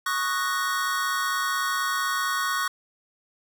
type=chord; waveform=square; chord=D# minor seventh; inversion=third; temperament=equal; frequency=1108.7 / 1244.5 / 1480 / 1864.7 Hz; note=C#6 / D#6 / F#6 / A#6; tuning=0 / 0 / 0 / 0 cents; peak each=-28 / -33 / -30 / -33 dBFS; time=0.06-2.68 s; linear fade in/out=5 ms; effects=none